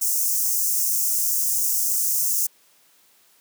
white high-pass noise, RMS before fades -22 dBFS, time 0.01-2.47 s, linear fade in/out 10 ms, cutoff 5700 Hz, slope 48 dB/octave, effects white hiss -58 dBFS RMS until 3.4 s + high-pass 150 Hz 12 dB/octave

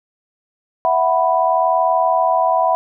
sine chord, E suspended second, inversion none, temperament equal, 659.3 / 740 / 987.8 Hz, E5 / F#5 / B5, 0 / 0 / 0 cents, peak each -17 dBFS, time 0.85-2.75 s, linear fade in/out 0 ms, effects none

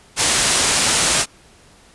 white low-pass noise, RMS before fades -17 dBFS, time 0.16-1.26 s, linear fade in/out 50 ms, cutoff 10000 Hz, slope 48 dB/octave, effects pink hiss -49 dBFS RMS until 1.94 s + resampled to 24000 Hz

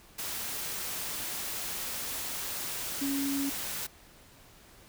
sine tone in noise, 277.2 Hz, C#4, in tune, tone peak -29 dBFS, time 3.01-3.5 s, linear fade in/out 10 ms, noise white, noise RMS -36 dBFS, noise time 0.18-3.87 s, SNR +4 dB, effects pink hiss -56 dBFS RMS until 4.88 s

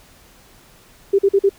sine tone bursts, 395.3 Hz, G4, 15 cents sharp, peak -10 dBFS, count 4, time 1.13-1.494 s, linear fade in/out 10 ms, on 58 ms, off 44 ms, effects pink hiss -49 dBFS RMS until 1.58 s

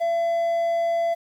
triangle tone, 675 Hz, E5, 41 cents sharp, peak -18 dBFS, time 0-1.15 s, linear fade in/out 20 ms, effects 9-bit

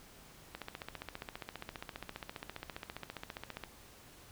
click train, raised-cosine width 0.3 ms, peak -25 dBFS, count 47, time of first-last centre 0.55-3.637 s, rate 14.9 Hz, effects pink hiss -57 dBFS RMS until 4.31 s

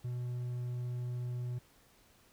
triangle tone, 122.9 Hz, B2, 8 cents flat, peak -33 dBFS, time 0.04-1.59 s, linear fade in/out 10 ms, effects pink hiss -65 dBFS RMS until 2.32 s

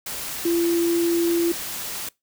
sine tone in noise, 340 Hz, F4, 46 cents flat, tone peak -18 dBFS, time 0.45-1.52 s, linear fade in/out 5 ms, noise white, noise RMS -31 dBFS, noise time 0.06-2.09 s, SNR +10 dB, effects noise-tail reverb RT60 0.2 s tail -23 dB re dry

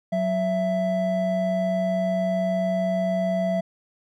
triangle tone pair together, 185 / 663.9 Hz, F#3 / E5, 0 / +12 cents, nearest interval octave + minor seventh, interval 2212 cents, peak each -23 / -21 dBFS, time 0.12-3.61 s, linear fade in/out 10 ms, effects none

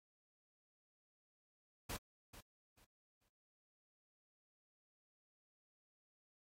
pink noise with echo, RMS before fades -44 dBFS, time 1.89-1.97 s, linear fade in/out 10 ms, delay 440 ms, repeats 3, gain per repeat -12 dB, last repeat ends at 3.29 s, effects AAC 48 kbps

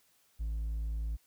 sine tone with hard clipping, 55 Hz, A1, in tune, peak -33 dBFS, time 0.39-1.17 s, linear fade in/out 20 ms, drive 2 dB, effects white hiss -69 dBFS RMS until 1.26 s

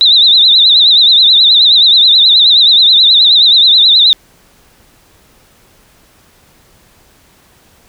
sine tone with vibrato, 3800 Hz, A#7, 33 cents sharp, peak -3 dBFS, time 0.01-4.13 s, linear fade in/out 0 ms, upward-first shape triangle, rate 9.4 Hz, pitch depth 150 cents each way, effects pink hiss -47 dBFS RMS until 7.88 s

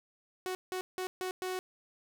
sawtooth tone bursts at uneven times, 370 Hz, F#4, in tune, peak -30 dBFS, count 5, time 0.46-0.55 / 0.72-0.81 / 0.98-1.07 / 1.21-1.31 / 1.42-1.59 s, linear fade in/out 0 ms, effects none

